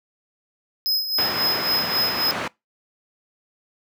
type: tone with tremolo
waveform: square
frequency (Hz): 5090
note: D#8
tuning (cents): +39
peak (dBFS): -18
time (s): 0.86-2.31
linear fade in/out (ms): 0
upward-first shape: sine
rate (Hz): 3.7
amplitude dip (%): 65
type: band-pass noise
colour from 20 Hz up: white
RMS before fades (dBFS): -28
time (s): 1.18-2.48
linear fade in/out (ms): 5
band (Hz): 110 to 1900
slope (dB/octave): 12
effects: noise-tail reverb RT60 0.2 s tail -23 dB re dry